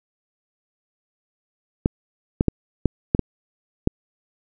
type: clicks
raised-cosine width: 3 ms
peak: -3 dBFS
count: 7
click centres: 1.859 / 2.409 / 2.483 / 2.857 / 3.149 / 3.193 / 3.874 s
effects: none